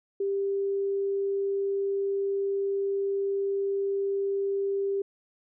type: tone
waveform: sine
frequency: 395.3 Hz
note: G4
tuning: 15 cents sharp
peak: -25 dBFS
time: 0.2-5.02 s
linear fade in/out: 5 ms
effects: none